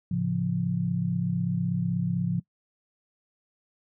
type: chord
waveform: sine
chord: A augmented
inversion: none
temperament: equal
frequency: 110 / 138.59 / 174.61 Hz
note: A2 / C#3 / E#3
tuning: 0 / 0 / 0 cents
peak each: -32 / -30 / -26 dBFS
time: 0.11-2.4 s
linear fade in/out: 5 ms
effects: noise-tail reverb RT60 0.1 s tail -22 dB re dry